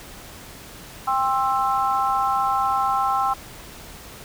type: harmonic tone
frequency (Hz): 264.7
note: C4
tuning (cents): +20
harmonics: 3 / 4 / 5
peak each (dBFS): -22 / -23 / -24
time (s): 1.07-3.34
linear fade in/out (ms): 10
effects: pink hiss -41 dBFS RMS until 4.24 s